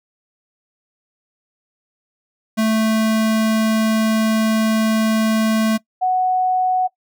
square / sine tone pair in turn, 220 / 740 Hz, A3 / F#5, 0 / 0 cents, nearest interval octave + major sixth, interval 2100 cents, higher second, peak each -15 / -14 dBFS, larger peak second, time 2.57-5.78 / 6.01-6.88 s, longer first, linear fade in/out 20 ms, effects noise-tail reverb RT60 0.1 s tail -21 dB re dry

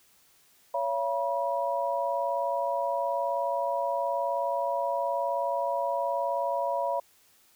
sine tone cluster, 560 / 679 / 966 Hz, C#5 / F5 / B5, +18 / -49 / -39 cents, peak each -30 / -31 / -30 dBFS, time 0.74-7 s, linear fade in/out 5 ms, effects white hiss -62 dBFS RMS until 7.55 s

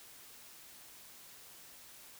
silence, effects white hiss -55 dBFS RMS until 2.19 s

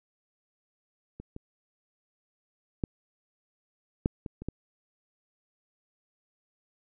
clicks, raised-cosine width 3 ms, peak -28 / -27 / -15 / -11 / -23 / -27 / -19 dBFS, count 7, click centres 1.2 / 1.364 / 2.838 / 4.059 / 4.262 / 4.42 / 4.486 s, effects none

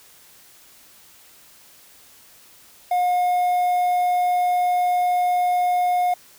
triangle tone with quantisation, 718 Hz, F5, 48 cents sharp, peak -15 dBFS, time 2.91-6.14 s, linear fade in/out 5 ms, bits 7, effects white hiss -50 dBFS RMS until 6.38 s

